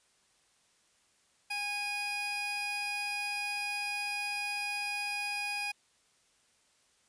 35% pulse tone pair together, 820 / 2476 Hz, G#5 / D#7, -22 / -9 cents, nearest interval octave + perfect fifth, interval 1913 cents, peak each -38 / -32 dBFS, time 1.5-5.72 s, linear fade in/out 10 ms, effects white hiss -69 dBFS RMS until 7.08 s + resampled to 22050 Hz

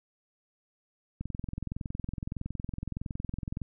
click train, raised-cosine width 5 ms, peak -22 dBFS, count 53, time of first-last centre 1.21-3.617 s, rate 21.6 Hz, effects none

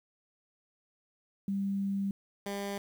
sine / 15% pulse tone pair in turn, 197.3 / 200.3 Hz, G3 / G3, +11 / +38 cents, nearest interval unison, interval 27 cents, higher second, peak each -29 / -28 dBFS, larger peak second, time 1.48-2.11 / 2.46-2.78 s, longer first, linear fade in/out 2 ms, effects 10-bit

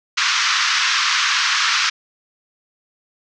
pink band-pass noise, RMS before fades -18 dBFS, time 0.17-1.9 s, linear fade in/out 10 ms, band 1100 to 6200 Hz, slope 48 dB/octave, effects none

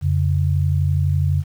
sine tone pair together, 88.45 / 140.4 Hz, F2 / C#3, +23 / +22 cents, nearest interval minor sixth, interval 799 cents, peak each -17 / -19 dBFS, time 0.01-1.44 s, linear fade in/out 50 ms, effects 8-bit

